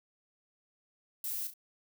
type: noise with echo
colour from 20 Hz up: violet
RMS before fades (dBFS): -37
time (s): 1.24-1.47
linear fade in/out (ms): 2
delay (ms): 34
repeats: 2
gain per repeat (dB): -8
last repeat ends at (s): 1.538
effects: none